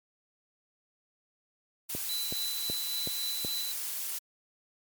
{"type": "noise", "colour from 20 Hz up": "blue", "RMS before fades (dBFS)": -35, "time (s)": [1.89, 4.19], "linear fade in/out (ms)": 10}
{"type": "click train", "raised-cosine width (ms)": 2, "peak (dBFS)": -23, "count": 5, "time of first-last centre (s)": [1.95, 3.448], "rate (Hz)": 2.67}
{"type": "tone with tremolo", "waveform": "sine", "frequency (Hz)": 3995, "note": "B7", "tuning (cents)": 19, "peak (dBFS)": -32, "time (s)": [2.09, 3.72], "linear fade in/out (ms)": 2, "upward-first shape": "sine", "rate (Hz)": 3.6, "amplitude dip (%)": 40}
{"effects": ["high-pass 80 Hz 12 dB/octave", "MP3 96 kbps"]}